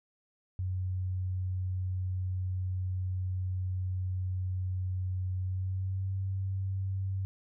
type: tone with pitch glide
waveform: sine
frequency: 92.5 to 95.93 Hz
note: F#2 to G2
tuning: 0 to -37 cents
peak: -30 dBFS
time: 0.59-7.25 s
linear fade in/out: 0 ms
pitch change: +63 cents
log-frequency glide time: 5.38-6.12 s
effects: none